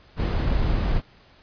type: noise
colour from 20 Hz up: brown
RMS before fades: -22 dBFS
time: 0.16-1.02 s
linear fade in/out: 50 ms
effects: pink hiss -54 dBFS RMS until 1.42 s + resampled to 11025 Hz